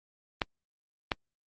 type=clicks; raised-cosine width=0.3 ms; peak=-10 dBFS; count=2; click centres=0.418 / 1.118 s; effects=Opus 32 kbps